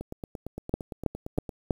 two click trains, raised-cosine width 2 ms, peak -22 / -11 dBFS, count 14 / 4, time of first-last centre 0.01-1.492 / 0.74-1.708 s, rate 8.77 / 3.1 Hz, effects 8-bit

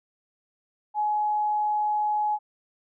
sine tone, 843 Hz, G#5, 26 cents sharp, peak -22 dBFS, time 0.94-2.39 s, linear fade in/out 50 ms, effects none

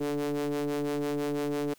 square ring-modulated tone, 73.2 Hz, D2, 5 cents flat, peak -26 dBFS, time 0-1.74 s, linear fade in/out 10 ms, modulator 363 Hz, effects white hiss -61 dBFS RMS until 1.78 s

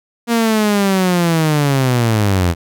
sawtooth linear sweep, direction down, 236.6 to 82.41 Hz, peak -8 dBFS, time 0.27-2.55 s, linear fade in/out 50 ms, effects none

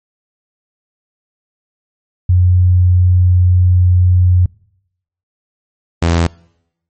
sine / sawtooth tone pair in turn, 90.2 / 84.19 Hz, F#2 / E2, -44 / +37 cents, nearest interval minor second, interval 119 cents, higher first, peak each -6 dBFS, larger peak neither, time 2.29-4.46 / 6.02-6.27 s, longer first, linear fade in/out 5 ms, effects noise-tail reverb RT60 0.8 s tail -25 dB re dry + MP3 32 kbps

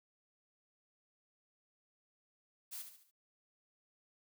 blue noise with echo, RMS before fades -45 dBFS, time 2.71-2.83 s, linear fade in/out 20 ms, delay 71 ms, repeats 4, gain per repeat -7 dB, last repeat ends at 3.114 s, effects none

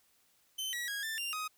sawtooth tone with pitch steps, 3071 / 1924 / 1645 / 1776 / 2786 / 1255 Hz, G7 / B6 / G#6 / A6 / F7 / D#6, -36 / -46 / -17 / +16 / -5 / +15 cents, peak -32 dBFS, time 0.58-1.48 s, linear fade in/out 10 ms, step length 150 ms, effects white hiss -70 dBFS RMS until 1.57 s

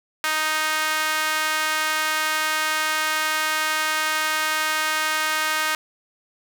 sawtooth tone with high-pass filter, 311.1 Hz, D#4, in tune, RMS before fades -23 dBFS, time 0.24-5.75 s, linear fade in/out 0 ms, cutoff 1400 Hz, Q 1.5, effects none

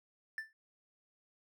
triangle tone with exponential decay, 1768 Hz, A6, 8 cents sharp, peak -32 dBFS, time 0.38-0.53 s, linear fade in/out 1 ms, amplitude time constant 31 ms, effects none

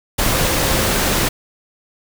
sine tone in noise, 531 Hz, C5, 25 cents sharp, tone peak -27 dBFS, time 0.33-0.95 s, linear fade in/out 10 ms, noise pink, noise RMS -17 dBFS, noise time 0.18-1.29 s, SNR -13 dB, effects none

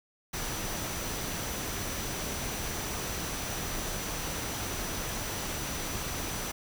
sine tone in noise, 5920 Hz, F#8, in tune, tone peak -43 dBFS, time 0.33-6.52 s, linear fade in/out 10 ms, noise pink, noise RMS -35 dBFS, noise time 0.33-6.52 s, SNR -11 dB, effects none

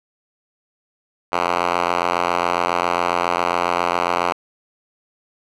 5% pulse tone with band-pass filter, 87.31 Hz, F2, in tune, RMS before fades -20 dBFS, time 1.32-4.33 s, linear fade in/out 10 ms, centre 1300 Hz, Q 1, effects none

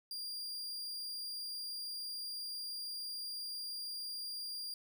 40% pulse tone, 4789 Hz, D8, 33 cents sharp, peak -39 dBFS, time 0.11-4.74 s, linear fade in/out 2 ms, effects none

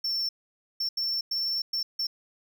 triangle tone bursts at uneven times, 5410 Hz, E8, 44 cents sharp, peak -25 dBFS, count 6, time 0.04-0.29 / 0.8-0.89 / 0.97-1.21 / 1.31-1.62 / 1.73-1.83 / 1.99-2.07 s, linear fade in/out 5 ms, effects none

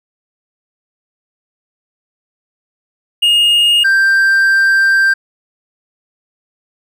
triangle tone pair in turn, 2849 / 1576 Hz, F7 / G6, +34 / +9 cents, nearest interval minor seventh, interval 1025 cents, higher first, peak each -6 dBFS, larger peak neither, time 3.22-3.84 / 3.84-5.14 s, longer second, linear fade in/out 10 ms, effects none

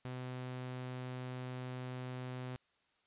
sawtooth tone, 126.9 Hz, B2, 47 cents sharp, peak -37 dBFS, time 0.05-2.56 s, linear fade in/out 0 ms, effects white hiss -75 dBFS RMS until 3.06 s + resampled to 8000 Hz

